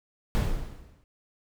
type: noise with exponential decay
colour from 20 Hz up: brown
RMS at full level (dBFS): -20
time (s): 0.35-1.04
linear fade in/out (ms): 0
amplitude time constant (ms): 150
effects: none